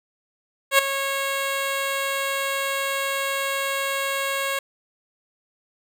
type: tone with ADSR envelope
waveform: 10% pulse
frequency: 548 Hz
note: C#5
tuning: 20 cents flat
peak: -3 dBFS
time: 0.71-4.59 s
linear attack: 77 ms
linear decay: 7 ms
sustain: -12 dB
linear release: 4 ms
effects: none